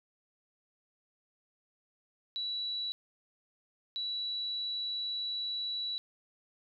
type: tone bursts at uneven times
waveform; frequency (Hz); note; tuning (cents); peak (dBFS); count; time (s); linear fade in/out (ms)
sine; 3931; B7; -9; -33; 2; 2.36-2.92 / 3.96-5.98; 0
effects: none